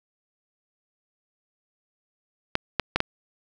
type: clicks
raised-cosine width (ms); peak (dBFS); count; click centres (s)
0.3; -5; 4; 2.554 / 2.797 / 2.96 / 3.004
effects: none